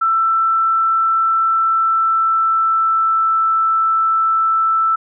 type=tone with pitch glide; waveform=sine; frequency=1332 to 1323.6 Hz; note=E6 to E6; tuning=+18 to +7 cents; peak=-12 dBFS; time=0.01-4.96 s; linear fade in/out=10 ms; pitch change=-11 cents; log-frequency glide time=1.54-3.41 s; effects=none